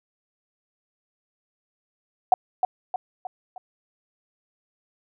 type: tone with echo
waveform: sine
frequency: 740 Hz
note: F#5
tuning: in tune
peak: -11 dBFS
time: 2.32-2.34 s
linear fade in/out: 2 ms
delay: 310 ms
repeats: 4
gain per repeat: -6 dB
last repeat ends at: 3.58 s
effects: none